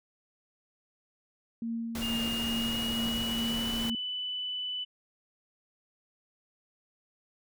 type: tone with tremolo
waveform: sine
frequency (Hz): 230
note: A#3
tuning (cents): -23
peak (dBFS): -30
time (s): 1.62-3.95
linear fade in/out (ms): 2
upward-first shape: triangle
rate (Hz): 2.3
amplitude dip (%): 40
type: noise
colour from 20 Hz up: pink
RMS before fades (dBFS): -38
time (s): 1.95-3.9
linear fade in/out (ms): 2
type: tone with pitch glide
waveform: sine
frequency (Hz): 2830 to 2990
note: F7 to F#7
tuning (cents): +22 to +17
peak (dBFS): -32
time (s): 2.01-4.85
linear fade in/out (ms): 20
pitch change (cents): +95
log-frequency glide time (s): 2.26-3.87
type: noise with exponential decay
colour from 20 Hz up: pink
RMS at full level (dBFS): -43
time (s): 3.79-3.89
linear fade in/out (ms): 5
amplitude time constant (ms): 20
effects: none